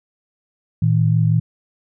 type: tone pair together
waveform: sine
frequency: 113.05 / 159 Hz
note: A2 / D#3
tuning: +47 / +38 cents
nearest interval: tritone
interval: 591 cents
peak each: -15 / -16 dBFS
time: 0.82-1.4 s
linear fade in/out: 5 ms
effects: none